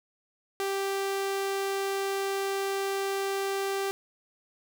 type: tone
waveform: sawtooth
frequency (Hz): 392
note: G4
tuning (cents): 0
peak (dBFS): -24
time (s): 0.6-3.91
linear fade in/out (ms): 0
effects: none